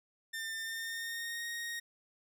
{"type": "tone with pitch glide", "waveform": "sawtooth", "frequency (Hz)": [1799, 1866.7], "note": ["A6", "A#6"], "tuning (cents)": [38, 2], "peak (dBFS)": -34, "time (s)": [0.33, 1.8], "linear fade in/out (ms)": 10, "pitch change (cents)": 64, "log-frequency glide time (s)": [0.59, 1.46], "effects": []}